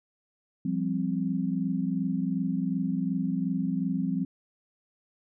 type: chord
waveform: sine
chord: F suspended second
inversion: none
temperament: equal with one note detuned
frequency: 173.31 / 196 / 261.6 Hz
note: F3 / G3 / C4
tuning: -13 / 0 / 0 cents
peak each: -30 dBFS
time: 0.65-4.25 s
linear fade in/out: 5 ms
effects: none